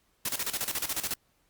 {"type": "noise with tremolo", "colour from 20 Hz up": "white", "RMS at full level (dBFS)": -30, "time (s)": [0.25, 1.14], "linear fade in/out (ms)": 5, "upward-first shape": "square", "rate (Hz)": 14, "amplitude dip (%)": 75, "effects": ["pink hiss -70 dBFS RMS until 1.49 s", "Opus 48 kbps"]}